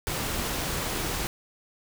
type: noise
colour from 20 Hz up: pink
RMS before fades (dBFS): -30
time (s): 0.07-1.27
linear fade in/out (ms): 0
effects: none